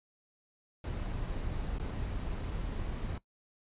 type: noise with dropouts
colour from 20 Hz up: brown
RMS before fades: -36 dBFS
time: 0.84-3.18 s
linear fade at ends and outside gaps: 2 ms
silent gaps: 1.784-1.797 s
effects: noise-tail reverb RT60 0.1 s tail -19 dB re dry + resampled to 8000 Hz